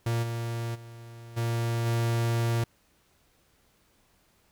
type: tone with level steps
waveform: 45% pulse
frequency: 116.54 Hz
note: A#2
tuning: in tune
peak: -25 / -30 / -43 / -26 / -24 dBFS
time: 0.06-2.64 s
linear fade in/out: 5 ms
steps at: 0.22 / 0.74 / 1.36 / 1.85 s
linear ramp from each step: 20 ms
effects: pink hiss -66 dBFS RMS until 4.51 s